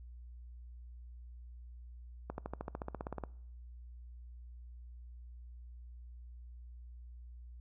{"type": "accelerating click train", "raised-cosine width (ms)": 1, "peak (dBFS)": -25, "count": 15, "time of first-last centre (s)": [2.3, 3.237], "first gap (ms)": 81, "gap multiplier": 0.97, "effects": ["noise-tail reverb RT60 0.7 s tail -23 dB re dry", "added 60 Hz sine -48 dBFS peak until 7.6 s"]}